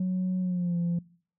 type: tone with pitch glide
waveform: sine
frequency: 184.4 to 172.05 Hz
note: F#3 to F3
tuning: -6 to -26 cents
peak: -23 dBFS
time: 0-0.99 s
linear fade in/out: 5 ms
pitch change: -120 cents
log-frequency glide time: 0.4-0.77 s
effects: noise-tail reverb RT60 0.5 s tail -23 dB re dry + tanh soft clip ceiling -23 dBFS